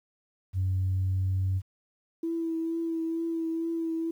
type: tone with pitch glide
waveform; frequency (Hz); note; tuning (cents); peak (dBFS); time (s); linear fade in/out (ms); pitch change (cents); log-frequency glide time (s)
sine; 93.8 to 94.62; F#2 to F#2; +24 to +39; -23; 0.53-1.62; 50; +15; 0.84-1.49
type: tone with vibrato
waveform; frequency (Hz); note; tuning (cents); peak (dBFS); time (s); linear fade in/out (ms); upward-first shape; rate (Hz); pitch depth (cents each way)
sine; 329.1; E4; -3; -27; 2.23-4.11; 5; triangle; 2.2; 22
effects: tanh soft clip ceiling -21 dBFS + 10-bit